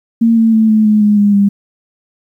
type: tone with pitch steps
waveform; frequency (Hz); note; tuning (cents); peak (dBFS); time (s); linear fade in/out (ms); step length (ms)
sine; 229.2 / 224.9 / 220.6 / 216.5 / 212.4 / 208.4 / 204.4 / 200.6; A#3 / A3 / A3 / A3 / G#3 / G#3 / G#3 / G3; -29 / +38 / +5 / -28 / +39 / +6 / -27 / +40; -6; 0.21-1.49; 10; 160
effects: 8-bit